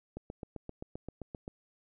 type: click train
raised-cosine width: 2 ms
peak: -27 dBFS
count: 11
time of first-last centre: 0.17-1.479 s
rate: 7.64 Hz
effects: none